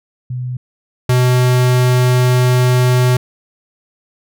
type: tone pair in turn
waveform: sine / square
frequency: 125.5 / 125.5 Hz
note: B2 / B2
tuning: +28 / +28 cents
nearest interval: unison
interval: 0 cents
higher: neither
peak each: -19 / -10 dBFS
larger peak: second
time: 0.3-0.57 / 1.09-3.17 s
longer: second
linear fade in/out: 5 ms
effects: none